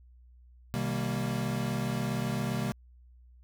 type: chord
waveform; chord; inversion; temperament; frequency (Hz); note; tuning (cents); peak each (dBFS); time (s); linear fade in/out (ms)
square; C minor seventh; none; equal with one note detuned; 127.97 / 155.56 / 196 / 233.1; C3 / Eb3 / G3 / Bb3; -38 / 0 / 0 / 0; -34 / -38 / -36 / -36; 0.74-2.72; 0
effects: added 61 Hz sine -53 dBFS peak until 3.43 s